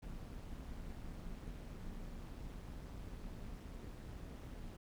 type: noise with amplitude modulation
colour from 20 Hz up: brown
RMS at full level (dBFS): -45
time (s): 0.02-4.77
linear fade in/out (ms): 10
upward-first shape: sine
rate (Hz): 203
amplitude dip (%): 65
effects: none